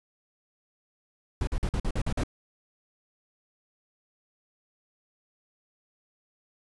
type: noise bursts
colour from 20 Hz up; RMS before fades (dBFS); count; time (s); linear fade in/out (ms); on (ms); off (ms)
brown; -27; 8; 1.41-2.235; 2; 62; 47
effects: resampled to 24000 Hz